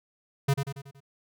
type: tone with echo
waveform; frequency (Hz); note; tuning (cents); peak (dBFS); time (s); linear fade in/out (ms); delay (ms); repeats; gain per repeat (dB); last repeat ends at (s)
square; 138.59; C#3; 0; -21; 0.48-0.54; 10; 93; 5; -6; 1.005
effects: none